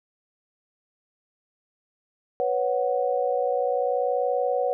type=chord; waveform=sine; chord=B suspended second; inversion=none; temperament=equal; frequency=493.9 / 554.4 / 740 Hz; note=B4 / C#5 / F#5; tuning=0 / 0 / 0 cents; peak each=-25 / -26 / -27 dBFS; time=2.4-4.73 s; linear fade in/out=0 ms; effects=none